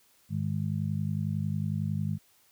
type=harmonic tone; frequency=51 Hz; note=G#1; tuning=31 cents flat; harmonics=2 / 3 / 4; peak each=-32 / -31 / -34 dBFS; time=0.29-2.19 s; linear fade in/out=50 ms; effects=white hiss -64 dBFS RMS until 2.51 s